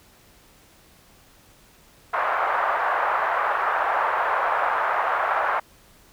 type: band-pass noise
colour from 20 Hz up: white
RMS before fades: -23 dBFS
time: 2.13-5.6 s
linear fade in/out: 10 ms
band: 630 to 1400 Hz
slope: 24 dB/octave
effects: pink hiss -54 dBFS RMS until 6.12 s